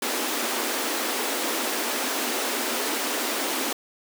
pink high-pass noise, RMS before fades -27 dBFS, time 0.02-3.73 s, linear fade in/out 5 ms, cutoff 230 Hz, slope 96 dB/octave, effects none

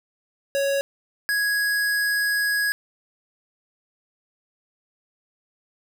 square tone pair in turn, 555 / 1663.1 Hz, C#5 / G#6, +2 / +2 cents, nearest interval octave + perfect fifth, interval 1900 cents, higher second, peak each -21 dBFS, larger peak neither, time 0.55-0.81 / 1.29-2.72 s, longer second, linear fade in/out 0 ms, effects 10-bit

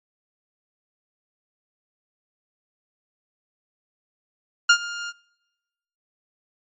sawtooth tone with ADSR envelope, 1408 Hz, F6, 14 cents sharp, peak -6 dBFS, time 4.69-5.13 s, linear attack 8 ms, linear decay 76 ms, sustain -19 dB, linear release 43 ms, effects noise-tail reverb RT60 1.0 s tail -25 dB re dry + MP3 32 kbps

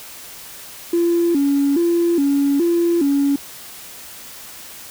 triangle tone with vibrato, 310 Hz, D#4, 6 cents flat, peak -10 dBFS, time 0.93-3.36 s, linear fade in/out 5 ms, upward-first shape square, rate 1.2 Hz, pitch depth 170 cents each way, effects tanh soft clip ceiling -11 dBFS + white hiss -37 dBFS RMS until 4.9 s

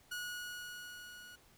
sawtooth tone with level ramp, 1456 Hz, F#6, 28 cents flat, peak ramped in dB -35 to -48 dBFS, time 0.11-1.36 s, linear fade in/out 10 ms, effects pink hiss -65 dBFS RMS until 1.57 s

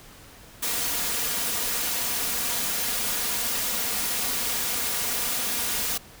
white noise with comb filter, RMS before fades -27 dBFS, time 0.62-5.98 s, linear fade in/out 10 ms, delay 4.2 ms, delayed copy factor +0.55, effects pink hiss -48 dBFS RMS until 6.2 s

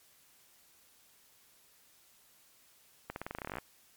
accelerating click train, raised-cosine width 0.5 ms, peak -23 dBFS, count 16, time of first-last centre 3.1-3.584 s, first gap 61 ms, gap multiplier 0.9, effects white hiss -64 dBFS RMS until 3.96 s + MP3 96 kbps

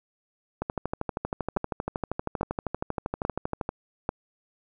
two click trains, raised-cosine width 1 ms, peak -14 / -11 dBFS, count 40 / 4, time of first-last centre 0.62-3.691 / 1.57-4.091 s, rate 12.7 / 1.19 Hz, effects none

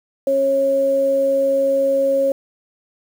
sine tone pair together, 273.1 / 546.2 Hz, C#4 / C#5, -26 / -26 cents, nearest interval octave, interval 1200 cents, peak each -26 / -14 dBFS, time 0.27-2.32 s, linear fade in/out 2 ms, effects 7-bit

